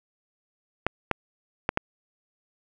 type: clicks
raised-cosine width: 0.5 ms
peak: -7 dBFS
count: 4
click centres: 0.866 / 1.113 / 1.691 / 1.774 s
effects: none